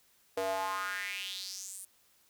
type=tone with high-pass filter sweep; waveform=square; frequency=95.4 Hz; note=G2; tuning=47 cents flat; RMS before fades=-37 dBFS; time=0.37-1.85 s; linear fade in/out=5 ms; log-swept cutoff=510 to 10000 Hz; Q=4.6; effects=white hiss -67 dBFS RMS until 2.29 s